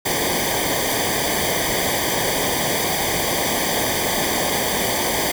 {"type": "noise with comb filter", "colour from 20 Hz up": "pink", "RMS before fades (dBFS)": -21, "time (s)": [0.05, 5.32], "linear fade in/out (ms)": 10, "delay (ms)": 0.74, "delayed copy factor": -0.9, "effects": []}